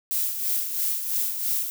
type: noise with tremolo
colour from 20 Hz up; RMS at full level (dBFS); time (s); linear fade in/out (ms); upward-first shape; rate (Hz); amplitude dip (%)
violet; -24; 0.11-1.7; 0; sine; 3; 55
effects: none